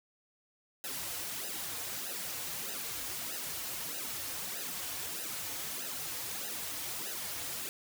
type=noise with flanger; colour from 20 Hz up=white; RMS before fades=-39 dBFS; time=0.84-7.69 s; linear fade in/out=0 ms; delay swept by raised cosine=0.88 to 5.18 ms; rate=1.6 Hz; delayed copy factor=-0.9; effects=none